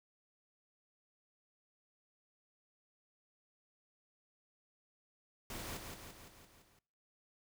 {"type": "noise with echo", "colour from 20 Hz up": "pink", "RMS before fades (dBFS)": -45, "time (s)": [5.5, 5.77], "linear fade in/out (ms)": 2, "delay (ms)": 170, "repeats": 6, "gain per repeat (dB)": -4, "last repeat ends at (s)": 6.79, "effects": ["noise-tail reverb RT60 0.6 s tail -23 dB re dry"]}